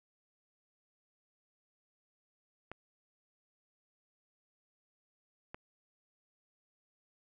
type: clicks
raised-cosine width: 0.5 ms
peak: -28 dBFS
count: 2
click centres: 2.716 / 5.545 s
effects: none